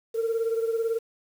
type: beating tone pair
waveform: sine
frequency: 452.2 / 470.2 Hz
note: A4 / A#4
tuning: +47 / +15 cents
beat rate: 18 Hz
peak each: -23 / -29 dBFS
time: 0.14-0.99 s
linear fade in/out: 20 ms
effects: tanh soft clip ceiling -20 dBFS + 8-bit